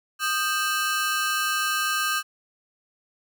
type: ring-modulated tone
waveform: sawtooth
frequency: 1403 Hz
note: F6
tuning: 8 cents sharp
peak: -16 dBFS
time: 0.19-2.23 s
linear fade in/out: 50 ms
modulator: 170 Hz
effects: none